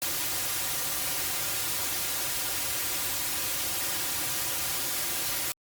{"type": "noise with comb filter", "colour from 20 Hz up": "white", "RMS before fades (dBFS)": -30, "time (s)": [0.02, 5.52], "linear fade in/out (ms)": 0, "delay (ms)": 4.6, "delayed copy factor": -0.85, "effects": ["Opus 48 kbps"]}